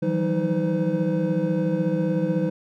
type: tone cluster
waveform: triangle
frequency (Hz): 160.5 / 174.5 / 190.7 / 315.6 / 508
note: E3 / F3 / G3 / D#4 / B4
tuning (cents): -46 / -1 / -47 / +25 / +49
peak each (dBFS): -25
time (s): 0.02-2.5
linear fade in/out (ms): 10
effects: none